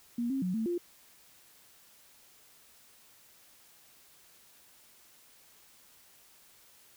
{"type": "tone with pitch steps", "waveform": "sine", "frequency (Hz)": [237.6, 268.6, 182.6, 223.1, 348.8], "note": ["A#3", "C4", "F#3", "A3", "F4"], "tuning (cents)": [33, 46, -23, 24, -2], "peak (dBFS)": -29, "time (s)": [0.18, 0.78], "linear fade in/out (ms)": 5, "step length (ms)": 120, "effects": ["white hiss -60 dBFS RMS until 6.96 s"]}